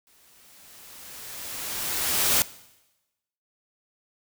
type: noise with exponential growth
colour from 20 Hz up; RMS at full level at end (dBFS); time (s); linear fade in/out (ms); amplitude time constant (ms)
white; -20; 0.07-2.42; 0; 510
effects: noise-tail reverb RT60 1.0 s tail -19 dB re dry